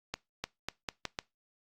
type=accelerating click train; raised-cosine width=0.2 ms; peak=-16 dBFS; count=6; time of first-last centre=0.14-1.189 s; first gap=300 ms; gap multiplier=0.82; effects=noise-tail reverb RT60 0.2 s tail -22 dB re dry + Opus 48 kbps